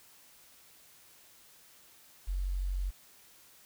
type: tone with quantisation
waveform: sine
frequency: 46.25 Hz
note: F#1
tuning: in tune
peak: -30 dBFS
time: 2.27-2.91 s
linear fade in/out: 20 ms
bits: 10
effects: white hiss -59 dBFS RMS until 3.65 s